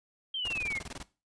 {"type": "exponential sweep", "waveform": "sine", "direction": "down", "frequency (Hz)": [3201, 2103], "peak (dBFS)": -31, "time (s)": [0.34, 0.79], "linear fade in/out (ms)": 5}
{"type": "noise bursts", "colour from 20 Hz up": "pink", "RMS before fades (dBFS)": -41, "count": 12, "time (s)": [0.45, 1.029], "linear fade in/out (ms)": 2, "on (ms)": 29, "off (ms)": 21}
{"effects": ["noise-tail reverb RT60 0.3 s tail -18 dB re dry", "resampled to 22050 Hz"]}